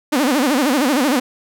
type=tone with vibrato; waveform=sawtooth; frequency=273.4 Hz; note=C#4; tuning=24 cents flat; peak=-10 dBFS; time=0.12-1.2 s; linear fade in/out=10 ms; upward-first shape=sine; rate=13 Hz; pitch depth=210 cents each way; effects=none